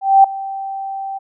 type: tone with ADSR envelope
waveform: sine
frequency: 780 Hz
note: G5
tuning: 9 cents flat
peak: -3 dBFS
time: 0.01-1.19 s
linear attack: 230 ms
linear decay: 5 ms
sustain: -19 dB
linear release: 19 ms
effects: none